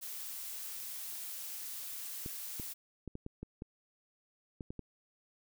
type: noise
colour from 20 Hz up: blue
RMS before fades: -43 dBFS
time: 0.01-2.74 s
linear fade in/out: 20 ms
type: clicks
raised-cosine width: 3 ms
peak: -29 dBFS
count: 10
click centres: 2.261 / 2.598 / 3.077 / 3.154 / 3.264 / 3.43 / 3.621 / 4.608 / 4.705 / 4.793 s
effects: none